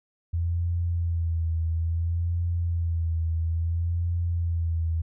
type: tone with vibrato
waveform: sine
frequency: 83.9 Hz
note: E2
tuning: 31 cents sharp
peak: -23 dBFS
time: 0.33-5.02 s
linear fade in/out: 10 ms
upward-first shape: sine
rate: 0.59 Hz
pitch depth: 45 cents each way
effects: none